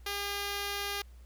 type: tone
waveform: 5% pulse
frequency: 404 Hz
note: G#4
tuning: 48 cents flat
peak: -22 dBFS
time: 0.06-1.02 s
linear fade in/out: 5 ms
effects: added 60 Hz sine -49 dBFS peak until 1.25 s + pink hiss -66 dBFS RMS until 1.25 s